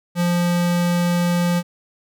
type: tone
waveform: square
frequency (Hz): 174.61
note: F3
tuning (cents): 0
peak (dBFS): -17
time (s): 0.15-1.63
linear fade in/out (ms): 50
effects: none